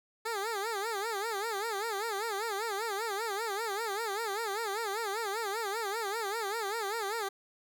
15% pulse tone with vibrato, 425.9 Hz, G#4, 44 cents sharp, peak -26 dBFS, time 0.25-7.29 s, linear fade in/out 10 ms, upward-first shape sine, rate 5.1 Hz, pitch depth 160 cents each way, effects none

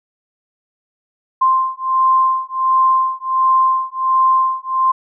sine beating tone pair, 1046.5 / 1047.9 Hz, C6 / C6, 0 / +2 cents, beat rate 1.4 Hz, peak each -15 dBFS, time 1.41-4.92 s, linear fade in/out 10 ms, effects none

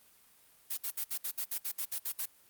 blue noise bursts, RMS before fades -35 dBFS, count 12, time 0.7-2.258 s, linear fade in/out 10 ms, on 73 ms, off 62 ms, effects white hiss -63 dBFS RMS until 2.49 s + Opus 32 kbps

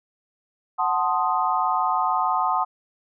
sine chord, F# diminished seventh, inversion none, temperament equal, 740 / 880 / 1046.5 / 1244.5 Hz, F#5 / A5 / C6 / Eb6, 0 / 0 / 0 / 0 cents, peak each -25 dBFS, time 0.78-2.65 s, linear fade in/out 20 ms, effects none

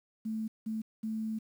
sine tone bursts at uneven times, 220 Hz, A3, in tune, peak -32 dBFS, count 3, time 0.25-0.48 / 0.66-0.82 / 1.03-1.39 s, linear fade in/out 10 ms, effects 10-bit

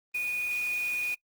sine tone in noise, 2464 Hz, D#7, 17 cents flat, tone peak -27 dBFS, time 0.14-1.15 s, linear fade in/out 10 ms, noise white, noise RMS -44 dBFS, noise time 0.14-1.15 s, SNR +14 dB, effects noise-tail reverb RT60 0.1 s tail -23 dB re dry + Opus 24 kbps

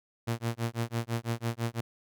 sawtooth tone with tremolo, 116.5 Hz, A#2, 1 cent flat, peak -23 dBFS, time 0.27-1.81 s, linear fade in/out 10 ms, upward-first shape sine, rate 6 Hz, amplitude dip 100%, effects none

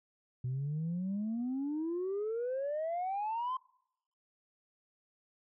sine exponential sweep, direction up, 123.4 to 1057 Hz, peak -31 dBFS, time 0.44-3.57 s, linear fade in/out 5 ms, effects noise-tail reverb RT60 0.8 s tail -26 dB re dry + tanh soft clip ceiling -30 dBFS

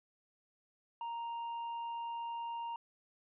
triangle tone with tanh clipping, 932.3 Hz, A#5, in tune, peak -39 dBFS, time 1.01-2.76 s, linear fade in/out 2 ms, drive 9 dB, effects resampled to 8000 Hz

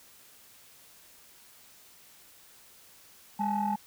sine tone cluster, 203.9 / 834 / 875 Hz, G#3 / G#5 / A5, -32 / +7 / -10 cents, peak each -30 dBFS, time 3.39-3.76 s, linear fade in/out 10 ms, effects tanh soft clip ceiling -21 dBFS + white hiss -56 dBFS RMS until 3.86 s

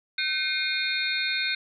sine tone cluster, 1532 / 2145 / 2439 / 3683 / 4241 Hz, G6 / C7 / D#7 / A#7 / C8, -40 / +42 / -35 / -22 / +23 cents, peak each -31 dBFS, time 0.18-1.55 s, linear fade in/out 5 ms, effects none

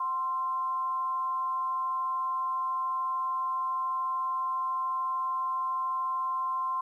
sine tone with amplitude modulation, 1046.5 Hz, C6, in tune, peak -26 dBFS, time 0-6.81 s, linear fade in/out 5 ms, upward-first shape sine, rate 300 Hz, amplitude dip 35%, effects 11-bit

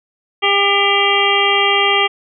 harmonic tone with a mistuned harmonic, 400.3 Hz, G4, 36 cents sharp, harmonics 1 / 2 / 3 / 5 / 6 / 7 / 8, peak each -19 / -19 / -19 / -19 / -19 / -19 / -19 dBFS, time 0.42-2.08 s, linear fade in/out 20 ms, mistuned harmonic 6, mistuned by -50 cents, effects none

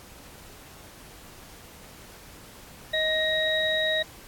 sine tone cluster, 630 / 1875 / 3816 Hz, D#5 / A#6 / A#7, +21 / +10 / +40 cents, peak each -27 dBFS, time 2.93-4.03 s, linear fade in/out 10 ms, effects pink hiss -48 dBFS RMS until 4.27 s + AAC 64 kbps

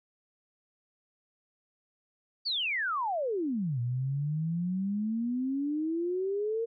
sine exponential two-way sweep, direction down then up, 4699 to 118 to 465.8 Hz, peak -28 dBFS, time 2.45-6.66 s, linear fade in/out 20 ms, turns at 3.8 s, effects none

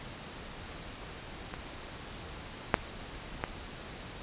clicks, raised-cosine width 0.5 ms, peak -22 / -6 / -15 dBFS, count 3, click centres 1.539 / 2.742 / 3.439 s, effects pink hiss -44 dBFS RMS until 4.22 s + resampled to 8000 Hz

